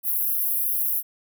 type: high-pass noise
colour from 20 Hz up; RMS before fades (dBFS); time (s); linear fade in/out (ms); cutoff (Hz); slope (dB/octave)
pink; -24; 0.03-1.03; 50; 11000; 96
effects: none